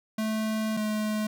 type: tone pair in turn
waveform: square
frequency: 218.1 / 214 Hz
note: A3 / A3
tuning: -15 / -48 cents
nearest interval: unison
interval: 33 cents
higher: first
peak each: -27 dBFS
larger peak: neither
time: 0.18-0.77 / 0.77-1.27 s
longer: first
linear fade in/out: 5 ms
effects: none